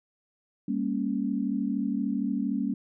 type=chord; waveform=sine; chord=G diminished; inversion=none; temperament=equal with one note detuned; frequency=200 / 233.1 / 277.2 Hz; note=G3 / Bb3 / Db4; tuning=+35 / 0 / 0 cents; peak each=-30 dBFS; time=0.68-2.74 s; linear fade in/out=5 ms; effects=none